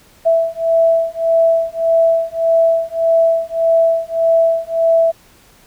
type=beating tone pair; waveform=sine; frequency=659.3 / 661 Hz; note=E5 / E5; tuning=0 / +5 cents; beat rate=1.7 Hz; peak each=-14 dBFS; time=0.25-5.12 s; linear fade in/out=20 ms; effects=pink hiss -48 dBFS RMS until 5.66 s